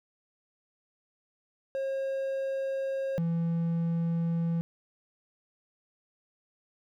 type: tone pair in turn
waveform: triangle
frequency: 539 / 167.39 Hz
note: C#5 / E3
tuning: -49 / +27 cents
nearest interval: octave + minor sixth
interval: 2024 cents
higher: first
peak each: -27 / -24 dBFS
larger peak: second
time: 1.75-3.18 / 3.18-4.61 s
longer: neither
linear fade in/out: 0 ms
effects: none